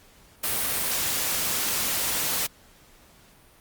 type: noise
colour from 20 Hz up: white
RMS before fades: -26 dBFS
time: 0.43-2.47 s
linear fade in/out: 10 ms
effects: pink hiss -55 dBFS RMS until 3.6 s + Opus 48 kbps